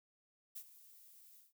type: noise with ADSR envelope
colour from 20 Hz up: violet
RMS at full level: -45 dBFS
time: 0.55-1.53 s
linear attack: 16 ms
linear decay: 65 ms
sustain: -16 dB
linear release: 160 ms
effects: none